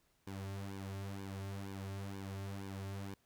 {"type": "tone with flanger", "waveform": "sawtooth", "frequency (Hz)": 97.9, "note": "G2", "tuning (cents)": -2, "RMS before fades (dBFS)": -44, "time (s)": [0.27, 3.14], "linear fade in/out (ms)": 0, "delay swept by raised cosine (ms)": [1.5, 4.1], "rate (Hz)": 2.1, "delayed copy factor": -1, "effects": ["pink hiss -75 dBFS RMS until 3.25 s"]}